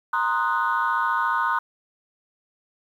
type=chord; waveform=sine; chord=C half-diminished seventh; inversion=third; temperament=equal; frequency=932.3 / 1046.5 / 1244.5 / 1480 Hz; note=Bb5 / C6 / Eb6 / Gb6; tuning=0 / 0 / 0 / 0 cents; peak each=-25 dBFS; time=0.13-1.59 s; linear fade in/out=5 ms; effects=tanh soft clip ceiling -13 dBFS + 9-bit